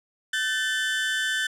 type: tone pair together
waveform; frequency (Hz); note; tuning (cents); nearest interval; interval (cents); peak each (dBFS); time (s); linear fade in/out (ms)
30% pulse; 1524.6 / 1760; G6 / A6; -49 / 0; major second; 249; -24; 0.33-1.47; 5
effects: low-pass 9000 Hz 12 dB/octave